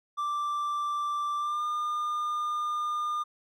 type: tone with pitch glide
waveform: triangle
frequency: 1174.7 to 1209.1 Hz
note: D6 to D#6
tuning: 0 to -50 cents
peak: -26 dBFS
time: 0.17-3.24 s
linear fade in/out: 20 ms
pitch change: +50 cents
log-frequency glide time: 1.38-1.64 s
effects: none